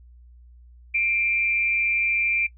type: tone with amplitude modulation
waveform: sine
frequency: 2365 Hz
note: D7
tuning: 12 cents sharp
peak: -17 dBFS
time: 0.94-2.47 s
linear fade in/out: 10 ms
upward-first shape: sine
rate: 213 Hz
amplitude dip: 50%
effects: noise-tail reverb RT60 0.1 s tail -20 dB re dry + added 60 Hz sine -46 dBFS peak until 2.57 s